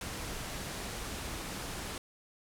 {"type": "low-pass noise", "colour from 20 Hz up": "pink", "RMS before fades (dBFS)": -40, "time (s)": [0.01, 1.98], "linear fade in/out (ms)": 2, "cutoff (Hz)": 12000, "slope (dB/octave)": 24, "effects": []}